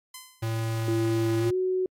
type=tone with exponential decay; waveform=5% pulse; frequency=1026 Hz; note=C6; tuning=34 cents flat; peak=-26 dBFS; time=0.14-0.6 s; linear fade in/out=5 ms; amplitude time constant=100 ms
type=tone; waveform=square; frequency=112.8 Hz; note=A2; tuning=44 cents sharp; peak=-27 dBFS; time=0.42-1.51 s; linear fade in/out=10 ms
type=tone with pitch glide; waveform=sine; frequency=338.4 to 371.2 Hz; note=E4 to F#4; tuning=+45 to +6 cents; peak=-23 dBFS; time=0.88-1.86 s; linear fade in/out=2 ms; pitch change=+161 cents; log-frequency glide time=1.39-1.56 s
effects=AAC 64 kbps